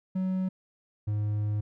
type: tone pair in turn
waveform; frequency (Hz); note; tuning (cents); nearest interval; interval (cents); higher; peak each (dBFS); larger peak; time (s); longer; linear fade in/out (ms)
triangle; 187 / 104.95; F#3 / G#2; +19 / +19; minor seventh; 1000; first; -24; neither; 0.15-0.49 / 1.07-1.61; second; 10
effects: none